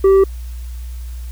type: tone with tanh clipping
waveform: sine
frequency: 387.7 Hz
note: G4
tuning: 19 cents flat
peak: -8 dBFS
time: 0.04-0.24 s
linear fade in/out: 5 ms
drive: 5 dB
effects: added 60 Hz sine -25 dBFS peak until 1.31 s + white hiss -46 dBFS RMS until 1.31 s